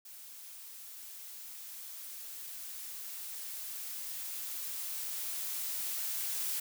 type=noise with level ramp; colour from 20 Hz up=blue; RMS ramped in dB=-50 to -35 dBFS; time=0.05-6.6 s; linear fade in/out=5 ms; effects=none